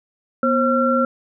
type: tone cluster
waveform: sine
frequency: 243.5 / 534 / 1362 Hz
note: B3 / C5 / F6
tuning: -24 / +35 / -44 cents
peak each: -19 dBFS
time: 0.43-1.05 s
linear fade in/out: 2 ms
effects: none